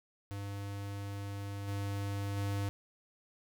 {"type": "tone with level steps", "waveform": "square", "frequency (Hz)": 100.2, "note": "G2", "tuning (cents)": 38, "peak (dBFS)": [-39, -35, -33], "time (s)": [0.31, 2.69], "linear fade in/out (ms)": 0, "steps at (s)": [1.67, 2.36], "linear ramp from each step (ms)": 20, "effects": []}